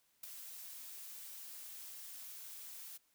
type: noise with ADSR envelope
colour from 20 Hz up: blue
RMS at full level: -43 dBFS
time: 0.23-2.98 s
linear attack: 7 ms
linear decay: 6 ms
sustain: -7 dB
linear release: 16 ms
effects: white hiss -75 dBFS RMS until 3.14 s